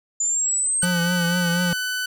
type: linear sweep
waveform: sine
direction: up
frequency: 7040 to 8520 Hz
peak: -19 dBFS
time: 0.2-0.85 s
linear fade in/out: 5 ms
type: tone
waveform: sawtooth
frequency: 1500 Hz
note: F#6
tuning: 23 cents sharp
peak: -20 dBFS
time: 0.82-2.06 s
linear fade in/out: 5 ms
type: tone with vibrato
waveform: square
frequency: 174.61 Hz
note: F3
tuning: in tune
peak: -21 dBFS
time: 0.83-1.73 s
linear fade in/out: 0 ms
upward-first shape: triangle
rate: 4.1 Hz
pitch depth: 56 cents each way
effects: none